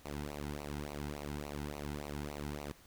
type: tone with flanger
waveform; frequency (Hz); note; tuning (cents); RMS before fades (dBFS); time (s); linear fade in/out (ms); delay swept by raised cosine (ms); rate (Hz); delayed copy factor
sawtooth; 73.1; D2; -7; -42; 0.05-2.72; 0; 0.58 to 1.78; 3.5; -0.9
effects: pink hiss -61 dBFS RMS until 2.86 s